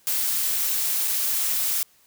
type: noise with dropouts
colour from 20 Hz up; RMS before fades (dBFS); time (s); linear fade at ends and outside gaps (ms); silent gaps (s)
blue; -24; 0.07-1.83; 0; 1.075-1.079
effects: white hiss -59 dBFS RMS until 2.06 s